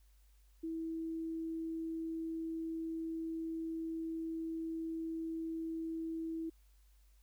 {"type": "tone", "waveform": "sine", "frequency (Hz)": 325.7, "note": "E4", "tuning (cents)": -21, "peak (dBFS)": -37, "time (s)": [0.63, 6.5], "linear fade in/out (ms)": 10, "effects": ["added 50 Hz sine -62 dBFS peak until 7.22 s", "white hiss -75 dBFS RMS until 7.22 s"]}